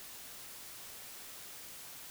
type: silence
effects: white hiss -49 dBFS RMS until 2.1 s